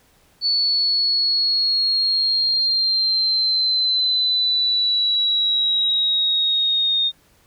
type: linear sweep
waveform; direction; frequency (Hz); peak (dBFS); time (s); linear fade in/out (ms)
sine; down; 4459 to 3678; -16; 0.41-7.12; 50
effects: pink hiss -57 dBFS RMS until 7.46 s